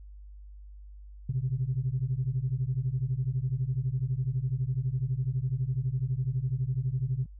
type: beating tone pair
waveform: sine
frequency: 123.47 / 135.47 Hz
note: B2 / C#3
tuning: 0 / -39 cents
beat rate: 12 Hz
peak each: -29 / -29 dBFS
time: 1.29-7.26 s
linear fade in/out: 5 ms
effects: tanh soft clip ceiling -20 dBFS + added 50 Hz sine -44 dBFS peak until 7.39 s